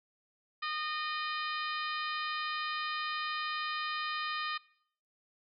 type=harmonic tone with a mistuned harmonic; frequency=613 Hz; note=D#5; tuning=26 cents flat; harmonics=2 / 3 / 4 / 5 / 6 / 7 / 8; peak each=-36 / -40 / -42 / -44 / -46 / -47 / -48 dBFS; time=0.62-4.58 s; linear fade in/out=10 ms; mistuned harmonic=7; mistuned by=-74 cents; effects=noise-tail reverb RT60 0.6 s tail -21 dB re dry